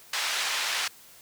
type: band-pass noise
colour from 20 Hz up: white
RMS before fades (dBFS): -29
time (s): 0.13-0.88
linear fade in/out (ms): 5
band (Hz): 960 to 4400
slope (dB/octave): 12
effects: white hiss -52 dBFS RMS until 1.21 s